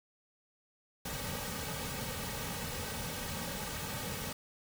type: noise with comb filter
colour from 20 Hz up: pink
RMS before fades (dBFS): -39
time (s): 1.05-4.33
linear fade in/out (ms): 5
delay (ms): 2.9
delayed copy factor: -0.7
effects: none